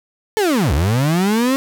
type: linear two-way sweep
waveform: 35% pulse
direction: down then up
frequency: 450.1 to 64.4 to 274.1 Hz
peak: -12 dBFS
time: 0.37-1.56 s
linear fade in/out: 0 ms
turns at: 0.73 s
effects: none